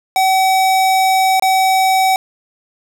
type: tone with dropouts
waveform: square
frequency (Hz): 760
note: F#5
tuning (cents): +46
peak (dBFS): -11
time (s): 0.16-2.16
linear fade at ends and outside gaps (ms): 1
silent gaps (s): 1.397-1.423
effects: none